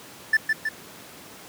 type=tone with echo; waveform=triangle; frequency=1760 Hz; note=A6; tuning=in tune; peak=-13 dBFS; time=0.33-0.37 s; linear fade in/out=5 ms; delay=160 ms; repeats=2; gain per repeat=-4 dB; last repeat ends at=0.69 s; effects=pink hiss -44 dBFS RMS until 1.48 s + high-pass 150 Hz 12 dB/octave